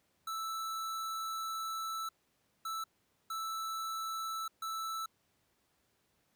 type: tone bursts at uneven times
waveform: square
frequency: 1318.5 Hz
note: E6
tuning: in tune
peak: -37 dBFS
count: 4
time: 0.27-2.09 / 2.65-2.84 / 3.3-4.48 / 4.62-5.06 s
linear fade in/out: 5 ms
effects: pink hiss -75 dBFS RMS until 6.35 s + high-pass 80 Hz 12 dB/octave